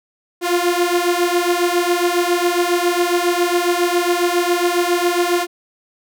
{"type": "beating tone pair", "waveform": "sawtooth", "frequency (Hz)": [347.3, 354.6], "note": ["F4", "F4"], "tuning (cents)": [-10, 26], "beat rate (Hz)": 7.3, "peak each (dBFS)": -14, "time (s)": [0.41, 5.47], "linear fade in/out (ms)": 50, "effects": []}